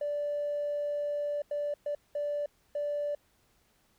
triangle tone bursts at uneven times, 584 Hz, D5, 10 cents flat, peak -26 dBFS, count 5, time 0.01-1.42 / 1.51-1.74 / 1.86-1.95 / 2.15-2.46 / 2.75-3.15 s, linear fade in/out 5 ms, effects tanh soft clip ceiling -27 dBFS + pink hiss -69 dBFS RMS until 3.98 s

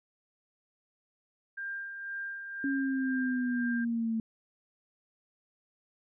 sine tone with tremolo, 1595 Hz, G6, 30 cents sharp, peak -34 dBFS, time 1.57-3.85 s, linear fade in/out 10 ms, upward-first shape sine, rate 2 Hz, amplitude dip 45%
sine linear sweep, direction down, 277.2 to 222.5 Hz, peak -28 dBFS, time 2.64-4.2 s, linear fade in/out 2 ms
effects none

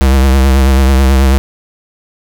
square tone with vibrato, 66.7 Hz, C2, 34 cents sharp, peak -6 dBFS, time 0.01-1.38 s, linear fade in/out 0 ms, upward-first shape triangle, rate 9.2 Hz, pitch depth 62 cents each way, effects none

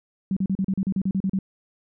sine tone bursts, 191.8 Hz, G3, 37 cents flat, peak -20 dBFS, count 12, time 0.31-1.389 s, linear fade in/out 2 ms, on 56 ms, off 37 ms, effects none

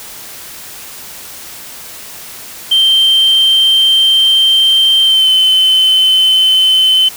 sine tone with pitch glide, 3136 to 3059 Hz, G7 to G7, 0 to -43 cents, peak -4 dBFS, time 2.71-7.09 s, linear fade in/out 10 ms, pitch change -43 cents, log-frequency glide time 5.03-5.3 s, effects tanh soft clip ceiling -4 dBFS + white hiss -30 dBFS RMS until 7.16 s

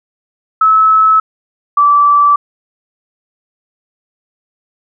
sine tone pair in turn, 1298 / 1160.4 Hz, E6 / D6, -27 / -21 cents, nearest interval major second, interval 194 cents, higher first, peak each -5 dBFS, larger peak neither, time 0.61-1.2 / 1.77-2.36 s, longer neither, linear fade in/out 5 ms, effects none

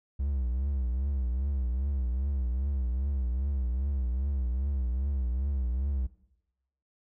triangle tone with vibrato, 65.4 Hz, C2, in tune, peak -25 dBFS, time 0.19-6.07 s, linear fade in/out 10 ms, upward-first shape triangle, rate 2.5 Hz, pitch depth 170 cents each way, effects noise-tail reverb RT60 0.9 s tail -19 dB re dry

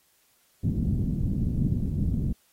white low-pass noise, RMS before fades -26 dBFS, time 0.63-2.33 s, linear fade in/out 5 ms, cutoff 210 Hz, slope 24 dB/octave, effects white hiss -65 dBFS RMS until 2.52 s + AAC 48 kbps

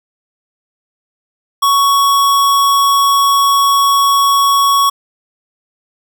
square tone, 1115 Hz, C#6, 10 cents sharp, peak -9 dBFS, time 1.62-4.9 s, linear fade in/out 10 ms, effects none

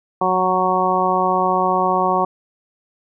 harmonic tone with a mistuned harmonic, 185 Hz, F#3, in tune, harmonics 1 / 2 / 3 / 4 / 5 / 6, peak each -26 / -23 / -24 / -20 / -21 / -20 dBFS, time 0.21-2.25 s, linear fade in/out 5 ms, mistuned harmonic 1, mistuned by -21 cents, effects none

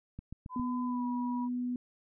click train, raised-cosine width 5 ms, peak -29 dBFS, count 4, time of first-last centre 0.19-0.597 s, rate 7.37 Hz
sine tone with pitch glide, 1009 to 970.7 Hz, B5 to B5, +37 to -30 cents, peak -38 dBFS, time 0.49-1.49 s, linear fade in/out 50 ms, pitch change -67 cents, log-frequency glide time 0.85-1.05 s
sine tone, 246.9 Hz, B3, in tune, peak -31 dBFS, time 0.56-1.76 s, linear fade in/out 2 ms
effects none

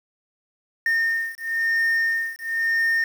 sine beating tone pair, 1825 / 1825.99 Hz, A#6 / A#6, -37 / -36 cents, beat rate 0.99 Hz, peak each -21 dBFS, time 0.86-3.04 s, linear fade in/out 2 ms, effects tanh soft clip ceiling -17 dBFS + 7-bit

